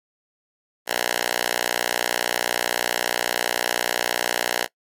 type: tone with high-pass filter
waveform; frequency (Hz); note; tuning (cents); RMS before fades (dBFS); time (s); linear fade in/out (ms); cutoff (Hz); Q
5% pulse; 60; B1; -49; -24; 0.86-4.68; 50; 810; 0.61
effects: noise-tail reverb RT60 0.1 s tail -23 dB re dry + MP3 64 kbps